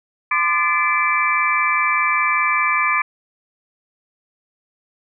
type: tone cluster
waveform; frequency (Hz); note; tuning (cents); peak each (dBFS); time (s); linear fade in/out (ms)
sine; 1030 / 1195 / 1734 / 2049 / 2334; C6 / D6 / A6 / C7 / D7; -28 / +30 / -26 / -37 / -11; -23 / -20 / -24 / -26 / -19; 0.31-3.02; 5
effects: none